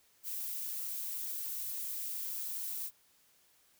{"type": "noise", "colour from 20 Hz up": "violet", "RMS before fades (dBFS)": -39, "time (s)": [0.23, 2.91], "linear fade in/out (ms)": 50, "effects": ["white hiss -68 dBFS RMS until 3.79 s"]}